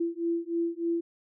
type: beating tone pair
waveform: sine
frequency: 335.8 / 339.1 Hz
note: E4 / E4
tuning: +32 / +49 cents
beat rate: 3.3 Hz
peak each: -30 dBFS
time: 0-1.01 s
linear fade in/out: 10 ms
effects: none